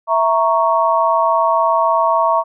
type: chord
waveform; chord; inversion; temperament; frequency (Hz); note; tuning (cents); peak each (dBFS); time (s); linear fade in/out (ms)
sine; A# diminished; second; equal; 659.3 / 932.3 / 1108.7; E5 / A#5 / C#6; 0 / 0 / 0; -16; 0.07-2.44; 50
effects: none